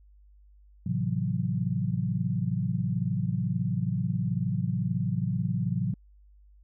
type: chord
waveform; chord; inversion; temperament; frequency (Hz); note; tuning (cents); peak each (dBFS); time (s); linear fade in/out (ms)
sine; F# half-diminished seventh; first; just; 111 / 133.2 / 166.5 / 185; A2 / C3 / E3 / F#3; +16 / +31 / +18 / 0; -31; 0.86-5.94; 5
effects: added 50 Hz sine -53 dBFS peak until 6.63 s